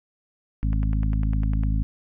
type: click train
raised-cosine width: 0.5 ms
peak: -25 dBFS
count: 11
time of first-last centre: 0.63-1.635 s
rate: 9.95 Hz
type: harmonic tone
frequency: 53 Hz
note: G#1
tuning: 36 cents sharp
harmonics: 1 / 2 / 3 / 4 / 5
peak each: -21 / -27 / -31 / -33 / -35 dBFS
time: 0.63-1.83 s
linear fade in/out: 0 ms
effects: none